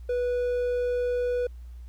triangle tone, 490.8 Hz, B4, 11 cents flat, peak -22 dBFS, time 0.09-1.47 s, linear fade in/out 5 ms, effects added 60 Hz sine -39 dBFS peak until 1.88 s + pink hiss -66 dBFS RMS until 1.88 s

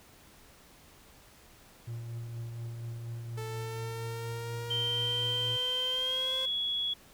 triangle tone with tremolo, 116.54 Hz, A#2, in tune, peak -33 dBFS, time 1.87-5.57 s, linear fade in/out 10 ms, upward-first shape triangle, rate 4.2 Hz, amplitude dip 40%
sawtooth exponential sweep, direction up, 438.9 to 523.3 Hz, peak -35 dBFS, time 3.37-6.46 s, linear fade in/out 10 ms
sine tone with pitch glide, 3136 to 3361 Hz, G7 to G#7, 0 to +20 cents, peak -29 dBFS, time 4.7-6.94 s, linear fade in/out 10 ms, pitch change +120 cents, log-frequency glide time 5.91-6.34 s
effects pink hiss -57 dBFS RMS until 7.13 s

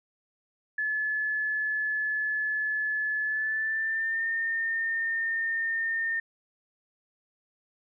sine tone with pitch glide, 1721 to 1819.1 Hz, A6 to A#6, -39 to -43 cents, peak -26 dBFS, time 0.78-6.2 s, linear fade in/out 5 ms, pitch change +96 cents, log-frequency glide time 3.24-4.27 s, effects none

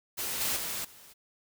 white noise with level steps, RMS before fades -34 / -30 / -35 / -53 dBFS, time 0.17-1.14 s, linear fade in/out 20 ms, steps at 0.4 / 0.56 / 0.84 s, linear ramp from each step 10 ms, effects none

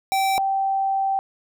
square / sine tone pair in turn, 775 / 778.4 Hz, G5 / G5, -20 / -12 cents, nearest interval unison, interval 8 cents, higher second, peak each -19 dBFS, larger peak neither, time 0.12-0.38 / 0.38-1.19 s, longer second, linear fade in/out 0 ms, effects none

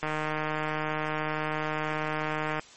click train, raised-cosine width 0.5 ms, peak -15 dBFS, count 396, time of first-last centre 0.03-2.595 s, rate 154 Hz, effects white hiss -51 dBFS RMS until 2.76 s + MP3 32 kbps

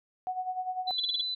sine tone with tremolo, 740 Hz, F#5, in tune, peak -28 dBFS, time 0.27-0.91 s, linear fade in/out 0 ms, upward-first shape sine, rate 10 Hz, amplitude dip 70%
sine tone, 4004 Hz, B7, 23 cents sharp, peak -30 dBFS, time 0.87-1.35 s, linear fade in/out 10 ms
sine tone bursts, 3406 Hz, G#7, 43 cents sharp, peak -26 dBFS, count 5, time 0.98-1.213 s, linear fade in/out 5 ms, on 21 ms, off 32 ms
effects none

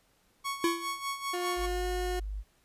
sawtooth tone with tremolo, 1108.7 Hz, C#6, in tune, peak -27 dBFS, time 0.44-1.67 s, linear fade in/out 20 ms, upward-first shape sine, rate 5 Hz, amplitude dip 70%
square tone with exponential decay, 338.8 Hz, E4, 48 cents sharp, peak -23 dBFS, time 0.64-0.99 s, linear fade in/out 2 ms, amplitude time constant 75 ms
30% pulse tone with pitch glide, 355.5 to 361.5 Hz, F4 to F#4, +31 to -40 cents, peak -29 dBFS, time 1.33-2.2 s, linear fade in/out 10 ms, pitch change +29 cents, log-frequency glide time 1.58-1.86 s
sine tone, 50.4 Hz, G1, 49 cents sharp, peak -33 dBFS, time 1.56-2.44 s, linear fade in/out 50 ms
effects pink hiss -68 dBFS RMS until 2.64 s + resampled to 32000 Hz

